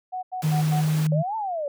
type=tone bursts; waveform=sine; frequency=740 Hz; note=F#5; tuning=in tune; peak=-27 dBFS; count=4; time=0.12-0.818 s; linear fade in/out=20 ms; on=110 ms; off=86 ms
type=high-pass noise; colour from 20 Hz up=pink; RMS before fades=-36 dBFS; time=0.42-1.07 s; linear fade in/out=2 ms; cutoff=140 Hz; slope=12 dB/octave
type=tone; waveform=sine; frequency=155 Hz; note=D#3; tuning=6 cents flat; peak=-19 dBFS; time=0.43-1.23 s; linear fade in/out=20 ms
type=exponential two-way sweep; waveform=sine; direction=up then down; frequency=554.4 to 909 to 554.4 Hz; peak=-25 dBFS; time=1.12-1.68 s; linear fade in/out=2 ms; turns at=1.36 s
effects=none